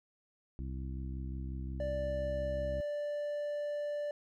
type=harmonic tone; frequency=65.6 Hz; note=C2; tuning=5 cents sharp; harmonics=1 / 2 / 3 / 4 / 5; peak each=-38 / -44 / -48 / -50 / -52 dBFS; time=0.59-2.81 s; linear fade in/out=0 ms
type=tone; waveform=triangle; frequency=587.3 Hz; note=D5; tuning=in tune; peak=-32 dBFS; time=1.8-4.11 s; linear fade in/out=2 ms
effects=none